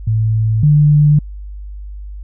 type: tone pair in turn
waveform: sine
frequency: 110 / 148.5 Hz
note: A2 / D3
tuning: 0 / +20 cents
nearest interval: perfect fourth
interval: 520 cents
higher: second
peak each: -11 / -6 dBFS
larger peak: second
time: 0.07-0.63 / 0.63-1.19 s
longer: neither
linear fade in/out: 5 ms
effects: added 50 Hz sine -26 dBFS peak until 2.23 s